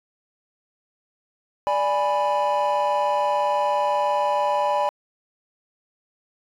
triangle chord, G# diminished, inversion second, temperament equal, 587.3 / 830.6 / 987.8 Hz, D5 / G#5 / B5, 0 / 0 / 0 cents, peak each -21 dBFS, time 1.67-4.89 s, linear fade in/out 0 ms, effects tanh soft clip ceiling -11 dBFS

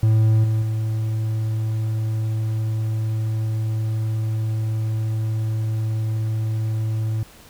triangle tone with level steps, 110 Hz, A2, in tune, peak -11 / -15 / -18 dBFS, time 0.03-7.23 s, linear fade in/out 0 ms, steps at 0.44 / 0.62 s, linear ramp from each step 2 ms, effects pink hiss -47 dBFS RMS until 7.49 s

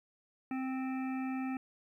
harmonic tone, 261.6 Hz, C4, in tune, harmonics 1 / 3 / 5 / 7 / 9 / 10, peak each -34 / -44 / -49 / -51 / -51 / -54 dBFS, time 0.51-1.57 s, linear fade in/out 2 ms, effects 12-bit

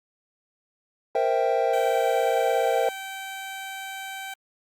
triangle chord, C dominant seventh, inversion third, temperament equal, 466.2 / 523.3 / 659.3 / 784 Hz, Bb4 / C5 / E5 / G5, 0 / 0 / 0 / 0 cents, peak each -24 dBFS, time 1.15-2.89 s, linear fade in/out 2 ms
15% pulse tone, 774 Hz, G5, 22 cents flat, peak -27 dBFS, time 1.73-4.34 s, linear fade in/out 5 ms
effects Opus 48 kbps

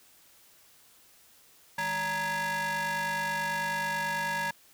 40% pulse ring-modulated tone, 364.4 Hz, F#4, 26 cents flat, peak -25 dBFS, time 1.78-4.51 s, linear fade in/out 5 ms, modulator 1300 Hz, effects white hiss -59 dBFS RMS until 4.73 s

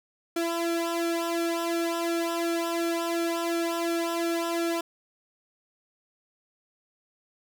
sawtooth tone with flanger, 336.9 Hz, E4, 38 cents sharp, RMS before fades -28 dBFS, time 0.36-4.81 s, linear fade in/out 5 ms, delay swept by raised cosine 1.9 to 2.52 ms, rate 2.8 Hz, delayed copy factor -0.9, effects none

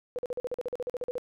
sine tone bursts, 493.9 Hz, B4, in tune, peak -29 dBFS, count 15, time 0.16-1.181 s, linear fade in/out 0 ms, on 27 ms, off 44 ms, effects none

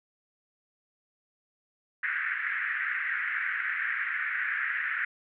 white band-pass noise, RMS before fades -31 dBFS, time 2.03-5.05 s, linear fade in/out 5 ms, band 1500 to 2000 Hz, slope 48 dB/octave, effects none

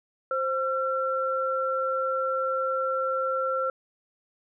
sine tone pair together, 525 / 1355.4 Hz, C5 / E6, +6 / +48 cents, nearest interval octave + major third, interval 1642 cents, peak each -27 dBFS, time 0.31-3.7 s, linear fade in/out 2 ms, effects none

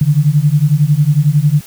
sine beating tone pair, 142.5 / 153.5 Hz, C#3 / D#3, +48 / -23 cents, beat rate 11 Hz, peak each -11 dBFS, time 0.01-1.61 s, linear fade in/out 5 ms, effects white hiss -38 dBFS RMS until 1.66 s

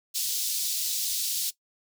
pink high-pass noise, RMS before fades -29 dBFS, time 0.14-1.51 s, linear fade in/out 20 ms, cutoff 3900 Hz, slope 24 dB/octave, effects noise-tail reverb RT60 0.1 s tail -18 dB re dry

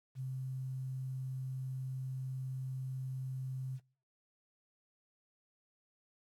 sine tone with quantisation, 130.81 Hz, C3, in tune, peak -37 dBFS, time 0.15-3.8 s, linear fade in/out 50 ms, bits 11, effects noise-tail reverb RT60 0.5 s tail -26 dB re dry + AAC 64 kbps

